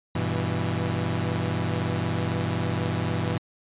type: chord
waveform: sawtooth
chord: E minor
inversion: first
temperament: equal with one note detuned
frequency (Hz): 98 / 121.98 / 164.81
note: G2 / B2 / E3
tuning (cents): 0 / -21 / 0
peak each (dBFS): -25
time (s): 0.15-3.38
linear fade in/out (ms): 5
effects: resampled to 8000 Hz

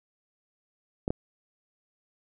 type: clicks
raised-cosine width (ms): 2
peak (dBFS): -14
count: 2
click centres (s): 1.079 / 1.105
effects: none

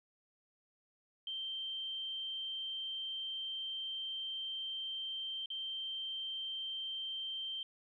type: tone with dropouts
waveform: sine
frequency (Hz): 3136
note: G7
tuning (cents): 0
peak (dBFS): -38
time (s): 1.27-7.63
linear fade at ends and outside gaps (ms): 2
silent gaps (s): 5.459-5.502
effects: 13-bit

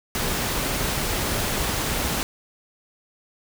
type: noise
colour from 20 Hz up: pink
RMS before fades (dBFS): -25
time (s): 0.15-2.23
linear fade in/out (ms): 0
effects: none

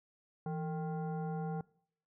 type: tone with frequency modulation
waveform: sine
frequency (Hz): 164.81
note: E3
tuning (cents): 0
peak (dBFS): -35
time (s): 0.46-1.61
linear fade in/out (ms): 2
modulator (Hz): 618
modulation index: 0.84
effects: noise-tail reverb RT60 0.6 s tail -22 dB re dry

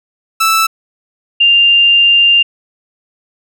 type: tone pair in turn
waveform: sawtooth / sine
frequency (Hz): 1318.5 / 2794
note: E6 / F7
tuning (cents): 0 / 0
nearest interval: octave + minor second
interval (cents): 1300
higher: second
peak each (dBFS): -5 / -5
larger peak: neither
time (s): 0.4-0.67 / 1.4-2.43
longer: second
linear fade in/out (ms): 10
effects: none

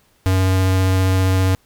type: tone with vibrato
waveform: square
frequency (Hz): 94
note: F#2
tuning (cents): +28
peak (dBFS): -14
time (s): 0.26-1.55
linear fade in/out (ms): 0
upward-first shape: triangle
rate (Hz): 15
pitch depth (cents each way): 10
effects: pink hiss -58 dBFS RMS until 1.65 s

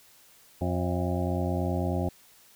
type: harmonic tone with a mistuned harmonic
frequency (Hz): 89.4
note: F2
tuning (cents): +41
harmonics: 1 / 2 / 3 / 4 / 6 / 7 / 8 / 9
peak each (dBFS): -29 / -32 / -34 / -35 / -37 / -37 / -38 / -39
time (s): 0.61-2.09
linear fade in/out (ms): 5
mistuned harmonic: 8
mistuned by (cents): -64
effects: white hiss -57 dBFS RMS until 2.55 s

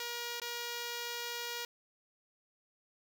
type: tone with dropouts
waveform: 5% pulse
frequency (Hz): 476.1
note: A#4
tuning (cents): +37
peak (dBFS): -26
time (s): 0-1.65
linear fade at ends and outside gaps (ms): 2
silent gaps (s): 0.4-0.417
effects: none

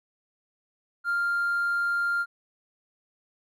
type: tone with hard clipping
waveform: triangle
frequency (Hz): 1396.9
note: F6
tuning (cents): 0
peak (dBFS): -23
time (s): 1.04-2.26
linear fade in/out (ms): 50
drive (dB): 2
effects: none

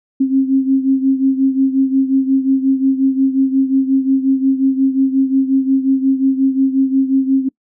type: beating tone pair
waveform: sine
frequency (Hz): 266.3 / 271.9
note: C4 / C#4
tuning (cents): +31 / -33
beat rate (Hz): 5.6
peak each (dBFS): -12 / -17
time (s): 0.2-7.49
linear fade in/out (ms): 10
effects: noise-tail reverb RT60 0.1 s tail -25 dB re dry

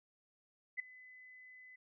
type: tone with ADSR envelope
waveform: sine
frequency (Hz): 2014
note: B6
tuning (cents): +33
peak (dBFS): -33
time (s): 0.77-1.76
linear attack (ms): 27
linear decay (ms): 6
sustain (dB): -21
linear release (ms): 7
effects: none

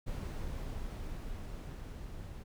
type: noise with level ramp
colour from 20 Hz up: brown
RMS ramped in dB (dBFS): -38 to -45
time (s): 0.06-2.44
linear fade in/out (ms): 20
effects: none

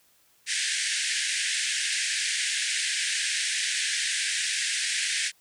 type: band-pass noise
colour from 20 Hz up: pink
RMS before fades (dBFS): -28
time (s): 0.46-5.32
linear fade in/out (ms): 50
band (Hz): 1600 to 9700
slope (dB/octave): 96
effects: white hiss -63 dBFS RMS until 5.4 s

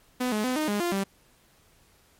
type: tone with pitch steps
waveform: sawtooth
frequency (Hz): 250.9 / 212.5 / 253.8 / 308 / 205.9 / 347.7 / 195.8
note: B3 / G#3 / B3 / D#4 / G#3 / F4 / G3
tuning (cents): +28 / +40 / +47 / -17 / -15 / -8 / -2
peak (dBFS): -21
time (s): 0.2-1.04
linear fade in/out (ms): 10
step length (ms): 120
effects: pink hiss -61 dBFS RMS until 2.19 s + MP3 64 kbps

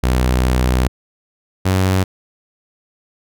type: tone pair in turn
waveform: sawtooth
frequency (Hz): 62.8 / 94.09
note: B1 / F#2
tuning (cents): +30 / +30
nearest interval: perfect fifth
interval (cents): 700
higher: second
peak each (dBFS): -9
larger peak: neither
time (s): 0.03-0.88 / 1.65-2.04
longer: first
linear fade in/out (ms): 10
effects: none

